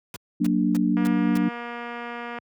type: noise bursts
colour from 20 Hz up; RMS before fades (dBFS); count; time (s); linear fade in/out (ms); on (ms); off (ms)
pink; -35; 5; 0.14-1.375; 2; 23; 280
type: chord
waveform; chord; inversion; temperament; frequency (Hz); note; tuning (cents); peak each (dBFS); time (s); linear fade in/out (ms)
sine; Gb augmented; none; equal; 185 / 233.1 / 293.7; Gb3 / Bb3 / D4; 0 / 0 / 0; -23; 0.4-1.49; 10
type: click train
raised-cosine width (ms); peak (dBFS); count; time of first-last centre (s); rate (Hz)
0.5; -20; 338; 0.97-2.386; 238
effects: high-pass 100 Hz 12 dB/octave